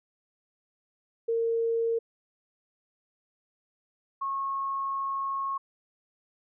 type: tone pair in turn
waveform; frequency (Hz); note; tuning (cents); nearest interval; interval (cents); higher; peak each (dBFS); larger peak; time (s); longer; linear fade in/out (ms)
sine; 459 / 1091.7; A#4 / C#6; -27 / -27; octave + minor third; 1500; second; -24 / -28; first; 1.28-1.99 / 4.21-5.58; second; 10
effects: none